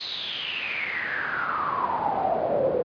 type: noise with band-pass filter sweep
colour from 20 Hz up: brown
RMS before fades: -27 dBFS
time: 0-2.83 s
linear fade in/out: 20 ms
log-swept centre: 4200 to 470 Hz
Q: 8.6
effects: high-pass 100 Hz 12 dB/octave + resampled to 11025 Hz